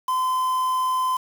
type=tone with quantisation; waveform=triangle; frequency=1026 Hz; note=C6; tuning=34 cents flat; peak=-18 dBFS; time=0.08-1.17 s; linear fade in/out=5 ms; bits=6; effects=none